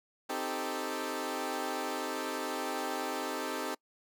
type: chord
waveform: 15% pulse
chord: A half-diminished seventh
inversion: first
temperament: equal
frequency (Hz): 261.6 / 311.1 / 392 / 440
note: C4 / Eb4 / G4 / A4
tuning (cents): 0 / 0 / 0 / 0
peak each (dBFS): -33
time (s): 0.29-3.75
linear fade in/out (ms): 10
effects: noise-tail reverb RT60 0.1 s tail -25 dB re dry